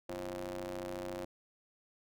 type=ring-modulated tone; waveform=sawtooth; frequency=94 Hz; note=F#2; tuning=28 cents sharp; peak=-32 dBFS; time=0.09-1.25 s; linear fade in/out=5 ms; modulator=438 Hz; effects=none